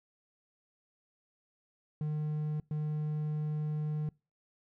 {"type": "tone bursts at uneven times", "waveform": "triangle", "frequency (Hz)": 151.9, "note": "D#3", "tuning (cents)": -41, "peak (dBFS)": -29, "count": 2, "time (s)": [[2.01, 2.6], [2.71, 4.09]], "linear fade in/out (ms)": 2, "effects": ["noise-tail reverb RT60 0.3 s tail -25 dB re dry"]}